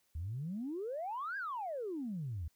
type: exponential two-way sweep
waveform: sine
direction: up then down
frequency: 73.42 to 1659 to 73.42 Hz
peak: -36 dBFS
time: 0.15-2.48 s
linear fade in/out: 5 ms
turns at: 1.37 s
effects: tanh soft clip ceiling -32 dBFS + white hiss -75 dBFS RMS until 2.55 s